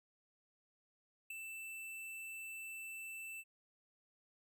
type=tone with ADSR envelope; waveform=square; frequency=2657 Hz; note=E7; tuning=13 cents sharp; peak=-40 dBFS; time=1.3-3.44 s; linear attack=7 ms; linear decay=4 ms; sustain=-6 dB; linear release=45 ms; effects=none